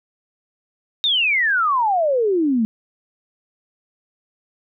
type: exponential sweep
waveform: sine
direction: down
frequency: 3776 to 212.9 Hz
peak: -15 dBFS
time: 1.04-2.65 s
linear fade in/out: 0 ms
effects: none